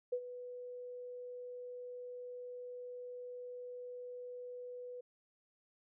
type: tone with ADSR envelope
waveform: sine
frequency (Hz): 493.9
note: B4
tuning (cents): 0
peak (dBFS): -31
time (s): 0.12-5.01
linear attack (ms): 10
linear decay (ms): 67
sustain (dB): -13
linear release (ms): 8
effects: none